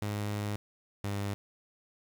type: tone pair in turn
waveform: sawtooth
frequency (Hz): 103.83 / 100.87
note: G#2 / G2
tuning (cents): 0 / +50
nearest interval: minor second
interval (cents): 50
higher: first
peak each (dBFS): -28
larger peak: neither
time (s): 0.02-0.56 / 1.04-1.34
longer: first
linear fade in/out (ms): 0
effects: 9-bit